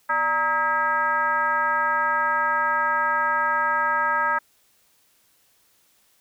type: tone with frequency modulation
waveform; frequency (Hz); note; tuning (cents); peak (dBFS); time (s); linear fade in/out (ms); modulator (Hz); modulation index
sine; 1277; D#6; +45; -19; 0.09-4.39; 10; 343; 1.4
effects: white hiss -62 dBFS RMS until 6.2 s